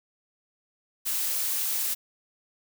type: noise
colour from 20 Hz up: blue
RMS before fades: -28 dBFS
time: 1.05-1.95 s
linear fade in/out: 20 ms
effects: none